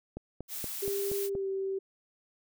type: click train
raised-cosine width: 2 ms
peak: -25 dBFS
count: 6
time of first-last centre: 0.17-1.352 s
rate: 4.23 Hz
type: noise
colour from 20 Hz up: blue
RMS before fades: -38 dBFS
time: 0.48-1.3 s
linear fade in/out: 50 ms
type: tone with pitch glide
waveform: sine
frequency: 398.5 to 386.7 Hz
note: G4 to G4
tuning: +28 to -24 cents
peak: -30 dBFS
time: 0.82-1.79 s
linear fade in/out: 10 ms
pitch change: -52 cents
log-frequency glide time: 1.24-1.48 s
effects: none